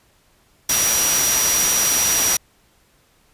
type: tone in noise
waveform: sine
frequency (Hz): 5790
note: F#8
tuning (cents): -38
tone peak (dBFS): -18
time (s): 0.69-2.37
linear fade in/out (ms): 5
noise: white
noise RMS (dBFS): -19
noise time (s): 0.69-2.37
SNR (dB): -2
effects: pink hiss -58 dBFS RMS until 3.33 s + resampled to 32000 Hz